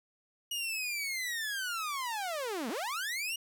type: linear two-way sweep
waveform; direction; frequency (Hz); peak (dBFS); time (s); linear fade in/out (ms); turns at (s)
sawtooth; down then up; 2899 to 207.7 to 2899; -30; 0.51-3.36; 5; 2.69
effects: none